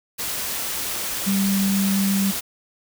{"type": "tone in noise", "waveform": "sine", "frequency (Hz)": 196, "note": "G3", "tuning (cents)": 0, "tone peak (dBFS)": -18, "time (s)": [1.26, 2.32], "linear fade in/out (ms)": 20, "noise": "white", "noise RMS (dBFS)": -27, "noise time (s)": [0.18, 2.41], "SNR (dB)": 6, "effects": []}